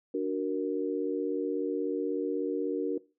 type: chord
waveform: sine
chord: D augmented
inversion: none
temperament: equal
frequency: 293.7 / 370 / 466.2 Hz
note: D4 / F#4 / A#4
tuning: 0 / 0 / 0 cents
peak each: -32 dBFS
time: 0.14-2.98 s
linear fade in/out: 5 ms
effects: noise-tail reverb RT60 0.3 s tail -20 dB re dry